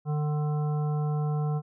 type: harmonic tone with a mistuned harmonic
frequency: 150 Hz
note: D3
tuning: 37 cents sharp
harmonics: 1 / 3 / 5 / 7 / 9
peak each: -25 / -38 / -39 / -45 / -47 dBFS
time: 0.05-1.62 s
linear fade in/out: 50 ms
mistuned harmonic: 9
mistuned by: -32 cents
effects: none